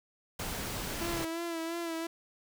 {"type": "noise", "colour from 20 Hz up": "pink", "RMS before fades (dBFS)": -37, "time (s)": [0.39, 1.25], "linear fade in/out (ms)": 5}
{"type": "tone with vibrato", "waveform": "sawtooth", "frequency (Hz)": 333.6, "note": "E4", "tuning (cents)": 21, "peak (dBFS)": -30, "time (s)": [1.01, 2.07], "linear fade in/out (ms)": 5, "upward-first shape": "sine", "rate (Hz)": 2.9, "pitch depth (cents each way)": 42}
{"effects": []}